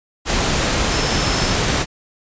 sine tone in noise, 5274 Hz, E8, in tune, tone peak -27 dBFS, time 0.9-1.56 s, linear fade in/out 50 ms, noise pink, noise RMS -18 dBFS, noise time 0.25-1.86 s, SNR -12 dB, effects resampled to 16000 Hz

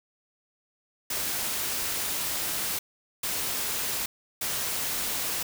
white noise bursts at uneven times, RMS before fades -30 dBFS, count 3, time 1.1-2.79 / 3.23-4.06 / 4.41-5.43 s, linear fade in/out 5 ms, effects none

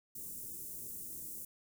white band-stop noise, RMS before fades -45 dBFS, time 0.15-1.45 s, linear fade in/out 5 ms, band 390 to 7700 Hz, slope 24 dB/octave, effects none

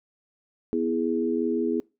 sine chord, E major, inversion second, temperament equal, 246.9 / 329.6 / 415.3 Hz, B3 / E4 / G#4, 0 / 0 / 0 cents, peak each -27 dBFS, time 0.73-1.8 s, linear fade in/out 0 ms, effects noise-tail reverb RT60 0.3 s tail -25 dB re dry

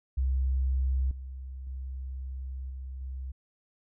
sine tone with level steps, 65.41 Hz, C2, in tune, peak -24 / -37 / -34 / -36 / -34 dBFS, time 0.17-3.32 s, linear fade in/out 10 ms, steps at 1.11 / 1.67 / 2.7 / 3.01 s, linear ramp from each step 2 ms, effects none

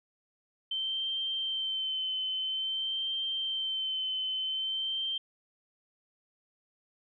sine tone with vibrato, 3100 Hz, G7, 20 cents flat, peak -30 dBFS, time 0.71-5.18 s, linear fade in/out 5 ms, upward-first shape sine, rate 0.5 Hz, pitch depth 25 cents each way, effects none

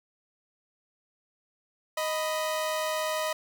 sawtooth tone pair together, 623.7 / 990 Hz, D#5 / B5, +4 / +4 cents, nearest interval minor sixth, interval 800 cents, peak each -25 / -30 dBFS, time 1.97-3.33 s, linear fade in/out 5 ms, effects none

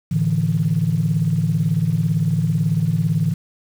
sine chord, A suspended fourth, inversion none, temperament equal, 110 / 146.83 / 164.81 Hz, A2 / D3 / E3, 0 / 0 / 0 cents, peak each -22 / -20 / -18 dBFS, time 0.11-3.34 s, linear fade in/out 10 ms, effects tanh soft clip ceiling -8 dBFS + 7-bit

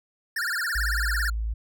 square tone with vibrato, 1600 Hz, G6, 35 cents sharp, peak -26 dBFS, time 0.36-1.3 s, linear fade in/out 5 ms, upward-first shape sine, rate 18 Hz, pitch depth 250 cents each way
sine tone, 55 Hz, A1, in tune, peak -25 dBFS, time 0.75-1.54 s, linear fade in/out 10 ms
effects none

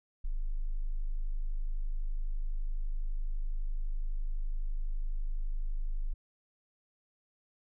sine tone, 25.96 Hz, G#0, in tune, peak -29 dBFS, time 0.24-6.14 s, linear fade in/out 10 ms, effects none

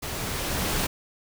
pink noise with level ramp, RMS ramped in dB -33 to -25 dBFS, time 0.02-0.87 s, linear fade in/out 10 ms, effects none

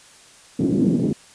pink band-pass noise, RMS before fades -19 dBFS, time 0.59-1.13 s, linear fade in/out 5 ms, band 170 to 320 Hz, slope 24 dB/octave, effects white hiss -48 dBFS RMS until 1.34 s + resampled to 22050 Hz

